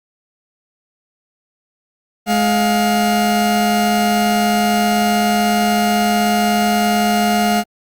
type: tone pair together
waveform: 40% pulse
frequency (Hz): 210.6 / 707.9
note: G#3 / F5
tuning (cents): +24 / +23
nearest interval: octave + major sixth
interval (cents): 2099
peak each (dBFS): -15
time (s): 2.26-7.64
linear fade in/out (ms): 50
effects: Opus 48 kbps